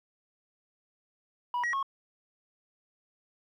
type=tone with pitch steps; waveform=sine; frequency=975 / 1906 / 1092 Hz; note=B5 / A#6 / C#6; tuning=-23 / +38 / -26 cents; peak=-25 dBFS; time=1.54-1.828 s; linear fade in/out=2 ms; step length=96 ms; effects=tanh soft clip ceiling -27 dBFS + 11-bit